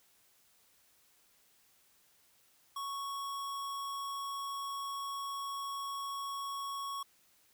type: tone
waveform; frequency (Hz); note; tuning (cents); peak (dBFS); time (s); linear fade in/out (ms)
square; 1108.7; C#6; 0; -38; 2.76-7.03; 5
effects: white hiss -68 dBFS RMS until 7.53 s